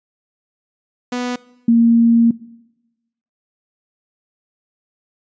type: tone pair in turn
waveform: sawtooth / sine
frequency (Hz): 246.7 / 232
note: B3 / A#3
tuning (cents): -2 / -8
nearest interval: minor second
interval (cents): 106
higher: first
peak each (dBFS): -16 / -8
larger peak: second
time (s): 1.12-1.36 / 1.68-2.31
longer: second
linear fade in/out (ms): 5
effects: noise-tail reverb RT60 1.0 s tail -21 dB re dry + resampled to 16000 Hz